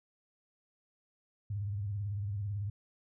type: tone with vibrato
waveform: sine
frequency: 101.4 Hz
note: G#2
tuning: 41 cents flat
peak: -33 dBFS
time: 1.5-2.7 s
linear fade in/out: 5 ms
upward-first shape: sine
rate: 18 Hz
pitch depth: 100 cents each way
effects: none